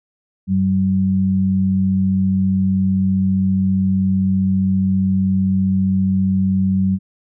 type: tone pair together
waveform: sine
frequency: 95.2 / 190.4 Hz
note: F#2 / F#3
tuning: +50 / +50 cents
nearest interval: octave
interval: 1200 cents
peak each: -21 / -14 dBFS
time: 0.47-6.99 s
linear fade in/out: 50 ms
effects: none